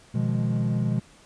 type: chord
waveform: triangle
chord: F half-diminished seventh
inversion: second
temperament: equal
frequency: 123.47 / 155.56 / 174.61 / 207.7 Hz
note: Cb3 / Eb3 / F3 / Ab3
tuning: 0 / 0 / 0 / 0 cents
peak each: -23 / -28 / -28 / -26 dBFS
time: 0.14-1 s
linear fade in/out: 10 ms
effects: pink hiss -54 dBFS RMS until 1.25 s + resampled to 22050 Hz